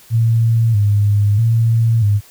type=tone with vibrato; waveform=sine; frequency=108.4 Hz; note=A2; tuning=25 cents flat; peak=-10 dBFS; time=0.1-2.21 s; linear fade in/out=50 ms; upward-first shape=square; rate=0.78 Hz; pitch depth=92 cents each way; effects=white hiss -45 dBFS RMS until 2.3 s